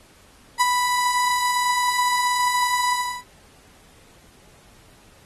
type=tone with ADSR envelope; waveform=35% pulse; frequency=987.8 Hz; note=B5; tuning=in tune; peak=-11 dBFS; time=0.59-3.24 s; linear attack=19 ms; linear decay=31 ms; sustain=-6 dB; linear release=340 ms; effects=pink hiss -53 dBFS RMS until 5.25 s + AAC 32 kbps